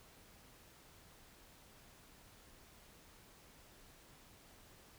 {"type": "silence", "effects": ["pink hiss -62 dBFS RMS until 4.98 s"]}